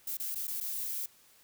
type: noise with dropouts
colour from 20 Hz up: violet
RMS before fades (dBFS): -36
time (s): 0.07-1.06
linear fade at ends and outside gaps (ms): 5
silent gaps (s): 0.171-0.198 / 0.348-0.355 / 0.471-0.478 / 0.603-0.609
effects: white hiss -62 dBFS RMS until 1.43 s